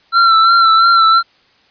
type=tone with vibrato; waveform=square; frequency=1348 Hz; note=E6; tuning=38 cents sharp; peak=-7 dBFS; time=0.12-1.23 s; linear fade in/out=50 ms; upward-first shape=sine; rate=2.9 Hz; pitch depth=36 cents each way; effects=white hiss -52 dBFS RMS until 1.7 s + resampled to 11025 Hz